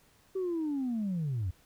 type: linear sweep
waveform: sine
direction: down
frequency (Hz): 386.7 to 82.41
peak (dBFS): -28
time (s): 0.35-1.51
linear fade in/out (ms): 10
effects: tanh soft clip ceiling -27 dBFS + pink hiss -64 dBFS RMS until 1.65 s